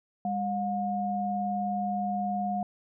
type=tone pair together; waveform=sine; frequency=201.4 / 717.7 Hz; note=G3 / F5; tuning=+47 / +47 cents; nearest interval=octave + minor seventh; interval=2200 cents; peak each=-31 / -29 dBFS; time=0.25-2.63 s; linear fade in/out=2 ms; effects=none